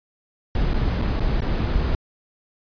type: noise with dropouts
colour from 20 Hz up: brown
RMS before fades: -21 dBFS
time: 0.55-1.95 s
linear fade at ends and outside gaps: 2 ms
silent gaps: 0.735-0.741 / 1.016-1.021 / 1.197-1.204 / 1.406-1.419 s
effects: resampled to 11025 Hz